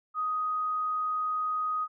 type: tone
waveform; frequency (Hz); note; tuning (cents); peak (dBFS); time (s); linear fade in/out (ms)
sine; 1250; D#6; +8; -27; 0.14-1.88; 50
effects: none